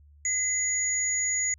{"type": "tone pair together", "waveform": "sine", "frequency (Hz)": [2027, 6818], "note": ["B6", "G#8"], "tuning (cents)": [45, 45], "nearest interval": "octave + major sixth", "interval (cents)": 2100, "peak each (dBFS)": [-31, -25], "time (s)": [0.25, 1.54], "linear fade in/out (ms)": 2, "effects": ["added 73 Hz sine -52 dBFS peak until 1.58 s"]}